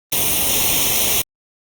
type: noise with comb filter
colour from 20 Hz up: white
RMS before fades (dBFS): -17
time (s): 0.12-1.22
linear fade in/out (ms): 5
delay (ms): 0.32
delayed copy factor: +0.75
effects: Opus 32 kbps